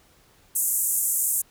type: band-pass noise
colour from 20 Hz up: white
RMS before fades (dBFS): -24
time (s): 0.55-1.42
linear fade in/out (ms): 10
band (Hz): 7200 to 14000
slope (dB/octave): 48
effects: pink hiss -58 dBFS RMS until 1.5 s

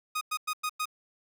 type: tone bursts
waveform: sawtooth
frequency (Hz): 1244.5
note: D#6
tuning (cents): 0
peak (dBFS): -25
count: 5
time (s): 0.15-0.856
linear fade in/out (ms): 10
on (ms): 62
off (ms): 99
effects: none

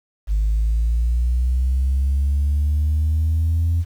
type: linear sweep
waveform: sine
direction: up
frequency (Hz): 51 to 85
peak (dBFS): -14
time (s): 0.27-3.85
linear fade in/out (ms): 50
effects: tanh soft clip ceiling -13 dBFS + 8-bit

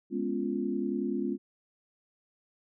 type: chord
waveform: sine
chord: C# dominant seventh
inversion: second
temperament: equal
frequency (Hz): 207.7 / 246.9 / 277.2 / 349.2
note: G#3 / B3 / C#4 / E#4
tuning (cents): 0 / 0 / 0 / 0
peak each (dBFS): -34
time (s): 0.1-1.38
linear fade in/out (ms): 50
effects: none

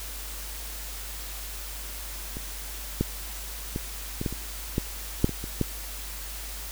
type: clicks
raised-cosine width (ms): 3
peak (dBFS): -23 / -10 / -16 / -16 / -14 / -22 / -11 / -6 / -19 / -22 / -10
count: 11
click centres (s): 2.369 / 3.01 / 3.761 / 4.214 / 4.262 / 4.326 / 4.781 / 5.244 / 5.293 / 5.441 / 5.613
effects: added 50 Hz sine -38 dBFS peak until 6.71 s + white hiss -39 dBFS RMS until 6.71 s

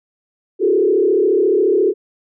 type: tone with frequency modulation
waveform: sine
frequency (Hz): 395.5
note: G4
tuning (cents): +15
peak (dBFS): -11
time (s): 0.59-1.94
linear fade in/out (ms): 50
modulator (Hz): 34.3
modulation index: 1.5
effects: none

